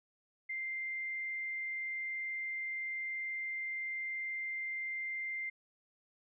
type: tone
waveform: sine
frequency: 2093 Hz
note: C7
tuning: in tune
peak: -36 dBFS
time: 0.49-5.5 s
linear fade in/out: 10 ms
effects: none